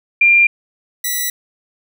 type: tone pair in turn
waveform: sine / 5% pulse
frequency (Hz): 2389 / 1963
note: D7 / B6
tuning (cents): +29 / -11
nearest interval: minor third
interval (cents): 340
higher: first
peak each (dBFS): -7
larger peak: neither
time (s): 0.21-0.47 / 1.04-1.3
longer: neither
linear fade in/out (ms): 5
effects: none